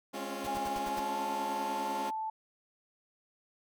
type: chord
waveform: 15% pulse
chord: Db major seventh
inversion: second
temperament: equal with one note detuned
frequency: 207.7 / 267.1 / 277.2 / 349.2 Hz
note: Ab3 / C4 / Db4 / F4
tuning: 0 / +36 / 0 / 0 cents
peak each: -36 dBFS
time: 0.13-2.11 s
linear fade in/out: 20 ms
type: noise bursts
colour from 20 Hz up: pink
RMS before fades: -43 dBFS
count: 6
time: 0.44-0.997 s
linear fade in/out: 5 ms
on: 32 ms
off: 73 ms
type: tone with pitch glide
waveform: sine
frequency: 823 to 877 Hz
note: G#5 to A5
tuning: -16 to -6 cents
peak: -33 dBFS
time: 0.47-2.3 s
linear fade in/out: 5 ms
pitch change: +110 cents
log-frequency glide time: 0.76-1.18 s
effects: none